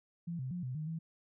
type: tone with pitch steps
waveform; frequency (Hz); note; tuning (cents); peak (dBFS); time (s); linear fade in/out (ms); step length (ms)
sine; 170.1 / 129.7 / 177.3 / 127.3 / 154.5 / 162.7; F3 / C3 / F3 / C3 / D#3 / E3; -45 / -15 / +26 / -47 / -12 / -22; -36; 0.27-0.99; 10; 120
effects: none